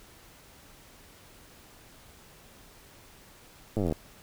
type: slowing click train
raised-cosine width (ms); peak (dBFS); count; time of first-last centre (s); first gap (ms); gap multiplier
2; -16; 15; 3.77-3.924; 9; 1.03
effects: pink hiss -54 dBFS RMS until 4.22 s